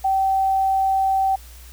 sine tone, 772 Hz, G5, 27 cents flat, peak -16 dBFS, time 0.04-1.36 s, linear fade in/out 10 ms, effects added 60 Hz sine -40 dBFS peak until 1.72 s + white hiss -47 dBFS RMS until 1.72 s

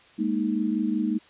sine chord, Ab suspended second, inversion none, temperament equal, 207.7 / 233.1 / 311.1 Hz, Ab3 / Bb3 / Eb4, 0 / 0 / 0 cents, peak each -27 dBFS, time 0.18-1.19 s, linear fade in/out 20 ms, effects white hiss -54 dBFS RMS until 1.29 s + resampled to 8000 Hz

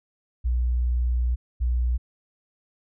sine tone pair in turn, 60.8 / 60.8 Hz, B1 / B1, -26 / -26 cents, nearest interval unison, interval 0 cents, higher neither, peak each -20 dBFS, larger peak neither, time 0.44-1.36 / 1.6-1.98 s, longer first, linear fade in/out 20 ms, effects none

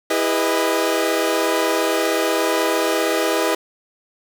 sawtooth chord, E major seventh, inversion none, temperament equal with one note detuned, 329.6 / 405.4 / 493.9 / 622.3 Hz, E4 / G#4 / B4 / D#5, 0 / -42 / 0 / 0 cents, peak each -19 dBFS, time 0.1-3.55 s, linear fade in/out 5 ms, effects none

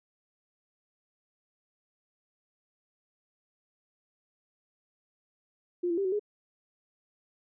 sine tone with pitch steps, 352.7 / 338.8 / 394.2 / 373.2 / 415.8 Hz, F4 / E4 / G4 / F#4 / G#4, +17 / +48 / +10 / +15 / +2 cents, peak -26 dBFS, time 5.83-6.195 s, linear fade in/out 10 ms, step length 73 ms, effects none

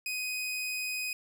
sawtooth tone, 2503 Hz, D#7, 10 cents sharp, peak -29 dBFS, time 0.06-1.13 s, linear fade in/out 2 ms, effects none

